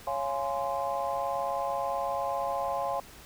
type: chord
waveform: sine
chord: Db major seventh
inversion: none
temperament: just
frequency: 554.4 / 693 / 831.5 / 1039.4 Hz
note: Db5 / F5 / Ab5 / C6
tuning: 0 / -14 / +2 / -12 cents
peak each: -33 / -33 / -33 / -34 dBFS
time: 0.07-3 s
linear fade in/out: 2 ms
effects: tanh soft clip ceiling -19 dBFS + pink hiss -50 dBFS RMS until 3.25 s